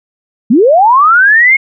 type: linear sweep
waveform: sine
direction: up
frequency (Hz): 196.9 to 2189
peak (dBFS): -3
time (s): 0.5-1.57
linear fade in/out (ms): 10
effects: none